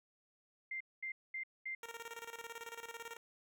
sine tone bursts, 2093 Hz, C7, in tune, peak -39 dBFS, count 4, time 0.71-1.75 s, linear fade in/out 5 ms, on 95 ms, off 220 ms
10% pulse tone with tremolo, 463.1 Hz, A#4, 11 cents flat, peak -36 dBFS, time 1.83-3.17 s, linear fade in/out 2 ms, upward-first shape square, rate 18 Hz, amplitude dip 75%
effects none

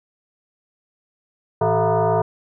sine tone with frequency modulation, 110 Hz, A2, in tune, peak -15 dBFS, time 1.61-2.22 s, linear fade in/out 5 ms, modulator 274 Hz, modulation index 3.2, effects none

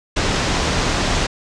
pink low-pass noise, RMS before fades -19 dBFS, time 0.16-1.27 s, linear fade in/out 10 ms, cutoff 6800 Hz, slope 24 dB/octave, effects resampled to 22050 Hz

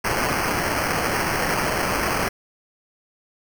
blue noise with sample-and-hold, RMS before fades -23 dBFS, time 0.04-2.29 s, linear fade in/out 10 ms, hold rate 3675 Hz, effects none

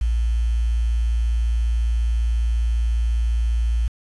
sine tone with quantisation, 57.3 Hz, A#1, 29 cents flat, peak -17 dBFS, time 0.01-3.88 s, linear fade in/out 5 ms, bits 7, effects resampled to 24000 Hz

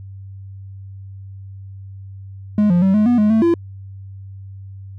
triangle tone with pitch steps, 209.4 / 175.3 / 191.6 / 212 / 243.1 / 210.9 / 221.8 / 339.4 Hz, G#3 / F3 / G3 / G#3 / B3 / G#3 / A3 / F4, +15 / +7 / -39 / +36 / -27 / +27 / +14 / -49 cents, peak -9 dBFS, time 2.58-3.54 s, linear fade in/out 2 ms, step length 120 ms, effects added 97 Hz sine -32 dBFS peak until 4.98 s

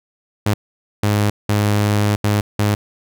sawtooth tone bursts at uneven times, 103.83 Hz, G#2, in tune, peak -10 dBFS, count 5, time 0.46-0.54 / 1.03-1.3 / 1.49-2.16 / 2.24-2.41 / 2.59-2.75 s, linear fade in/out 5 ms, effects none

